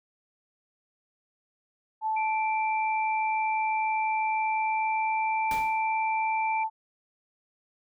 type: tone with pitch glide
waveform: sine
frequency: 874 to 881.6 Hz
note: A5 to A5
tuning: -12 to +3 cents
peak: -25 dBFS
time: 2.01-6.7 s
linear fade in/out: 50 ms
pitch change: +15 cents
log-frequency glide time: 4.38-5.61 s
type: tone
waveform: sine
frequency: 2349 Hz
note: D7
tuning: in tune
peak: -32 dBFS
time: 2.16-6.64 s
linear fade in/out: 10 ms
type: noise with exponential decay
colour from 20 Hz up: pink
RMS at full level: -35 dBFS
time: 5.51-5.86 s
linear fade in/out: 1 ms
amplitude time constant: 76 ms
effects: none